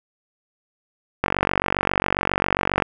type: click train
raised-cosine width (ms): 0.5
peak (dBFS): -3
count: 76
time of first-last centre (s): 1.24-2.822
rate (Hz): 47.4
effects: none